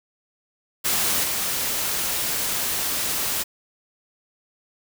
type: noise with level steps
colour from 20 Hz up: white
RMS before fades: -22 / -25 dBFS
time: 0.84-3.44 s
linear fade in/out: 20 ms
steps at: 1.23 s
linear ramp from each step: 10 ms
effects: none